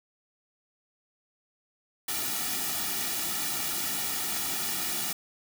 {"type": "noise with comb filter", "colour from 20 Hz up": "white", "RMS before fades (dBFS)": -31, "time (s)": [2.08, 5.13], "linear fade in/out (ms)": 5, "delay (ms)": 1.9, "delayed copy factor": -0.85, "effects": []}